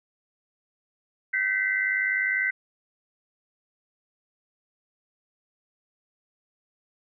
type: tone cluster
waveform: sine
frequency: 1538 / 1962 / 2062 Hz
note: G6 / B6 / C7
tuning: -33 / -12 / -26 cents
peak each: -27 dBFS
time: 1.33-2.51 s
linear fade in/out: 10 ms
effects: none